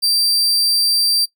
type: tone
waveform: 40% pulse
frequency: 4696 Hz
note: D8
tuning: 1 cent flat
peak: -12 dBFS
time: 0.02-1.26 s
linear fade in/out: 20 ms
effects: noise-tail reverb RT60 0.1 s tail -19 dB re dry